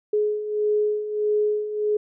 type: beating tone pair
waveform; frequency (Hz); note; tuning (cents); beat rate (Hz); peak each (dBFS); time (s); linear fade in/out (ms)
sine; 420 / 421.6; G#4 / G#4; +19 / +26; 1.6; -27 / -21; 0.13-1.97; 5
effects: none